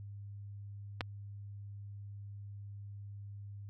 clicks, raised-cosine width 0.3 ms, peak -18 / -25 dBFS, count 2, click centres 1.008 / 1.012 s, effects added 101 Hz sine -44 dBFS peak until 3.69 s

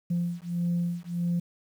sine beating tone pair, 172.4 / 174 Hz, F3 / F3, -22 / -6 cents, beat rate 1.6 Hz, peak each -28 dBFS, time 0.1-1.4 s, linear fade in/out 10 ms, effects tanh soft clip ceiling -21 dBFS + 9-bit

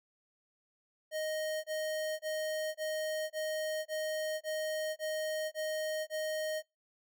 square tone bursts, 622.3 Hz, D#5, in tune, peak -34 dBFS, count 10, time 1.11-6.626 s, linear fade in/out 50 ms, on 530 ms, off 24 ms, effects noise-tail reverb RT60 0.2 s tail -25 dB re dry

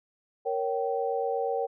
sine chord, G diminished, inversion first, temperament equal with one note detuned, 466.2 / 554.4 / 774.1 Hz, Bb4 / Db5 / G5, 0 / 0 / -22 cents, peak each -29 / -32 / -31 dBFS, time 0.45-1.67 s, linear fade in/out 20 ms, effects none

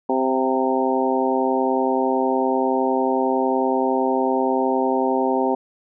harmonic tone with a mistuned harmonic, 130.81 Hz, C3, in tune, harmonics 2 / 3 / 4 / 5 / 6 / 7, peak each -23 / -23 / -25 / -27 / -25 / -25 dBFS, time 0.09-5.55 s, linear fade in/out 5 ms, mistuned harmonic 5, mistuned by +31 cents, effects none

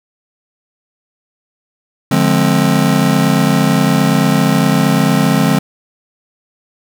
square chord, D half-diminished seventh, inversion none, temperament just, 146.83 / 176.2 / 211.4 / 264.3 Hz, D3 / F3 / Ab3 / C4, 0 / +16 / +31 / +18 cents, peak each -16 dBFS, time 2.11-5.59 s, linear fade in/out 5 ms, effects none

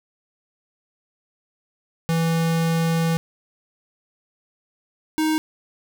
square tone pair in turn, 164.81 / 312.7 Hz, E3 / D#4, 0 / +9 cents, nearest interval major seventh, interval 1109 cents, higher second, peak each -19 dBFS, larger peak neither, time 2.09-3.17 / 5.18-5.38 s, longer first, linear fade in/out 0 ms, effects none

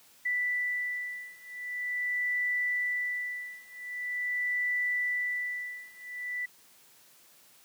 sine beating tone pair, 1975.5 / 1975.94 Hz, B6 / B6, 0 / 0 cents, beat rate 0.44 Hz, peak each -33 / -32 dBFS, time 0.25-6.46 s, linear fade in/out 10 ms, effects white hiss -59 dBFS RMS until 7.64 s + high-pass 100 Hz 12 dB/octave

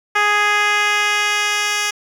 10% pulse tone with band-pass filter sweep, 415.3 Hz, G#4, in tune, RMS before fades -17 dBFS, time 0.15-1.91 s, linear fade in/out 10 ms, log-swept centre 1600 to 4600 Hz, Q 0.87, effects 7-bit

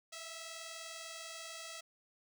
5% pulse tone pair together, 650.8 / 671 Hz, E5 / E5, -22 / +31 cents, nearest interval minor second, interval 53 cents, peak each -35 / -40 dBFS, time 0.12-1.81 s, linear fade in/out 10 ms, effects none

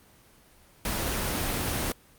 pink noise, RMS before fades -29 dBFS, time 0.85-1.92 s, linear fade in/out 2 ms, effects pink hiss -57 dBFS RMS until 2.18 s + Opus 24 kbps

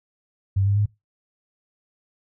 sine tone with pitch steps, 97.5 / 100.53 / 103.66 Hz, G2 / G2 / G#2, -9 / +44 / -3 cents, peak -17 dBFS, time 0.56-0.86 s, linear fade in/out 10 ms, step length 100 ms, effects noise-tail reverb RT60 0.2 s tail -21 dB re dry

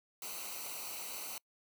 white noise with comb filter, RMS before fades -43 dBFS, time 0.22-1.38 s, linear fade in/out 2 ms, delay 0.58 ms, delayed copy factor -0.75, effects noise-tail reverb RT60 0.1 s tail -26 dB re dry

